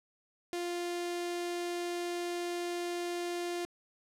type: tone with notch filter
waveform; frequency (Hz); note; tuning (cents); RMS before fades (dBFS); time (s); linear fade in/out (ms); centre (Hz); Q
sawtooth; 349.2; F4; 0; -36; 0.53-3.65; 0; 1200; 1.9
effects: low-pass 11000 Hz 12 dB/octave